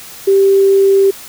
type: tone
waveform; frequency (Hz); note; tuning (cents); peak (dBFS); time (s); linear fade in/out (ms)
sine; 391.2; G4; -4; -6; 0.27-1.11; 10
effects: white hiss -33 dBFS RMS until 1.28 s